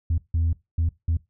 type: tone bursts at uneven times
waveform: sine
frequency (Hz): 82.41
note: E2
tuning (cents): 0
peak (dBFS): -17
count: 4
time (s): 0.1-0.18 / 0.34-0.53 / 0.78-0.89 / 1.08-1.17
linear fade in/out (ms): 5
effects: noise-tail reverb RT60 0.2 s tail -21 dB re dry + tanh soft clip ceiling -17 dBFS